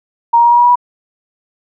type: tone with pitch steps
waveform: sine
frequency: 936 / 942.5 / 949.1 / 955.7 / 962.3 / 969 / 975.7 Hz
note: A#5 / A#5 / A#5 / A#5 / B5 / B5 / B5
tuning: +7 / +19 / +31 / +43 / -45 / -33 / -21 cents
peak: -5 dBFS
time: 0.33-0.757 s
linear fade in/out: 10 ms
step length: 61 ms
effects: none